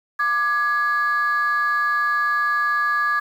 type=tone pair together; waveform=sine; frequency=1186 / 1675.5 Hz; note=D6 / G#6; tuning=+17 / +15 cents; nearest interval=tritone; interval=598 cents; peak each=-19 dBFS; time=0.19-3.2 s; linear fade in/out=10 ms; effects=tanh soft clip ceiling -13 dBFS + 8-bit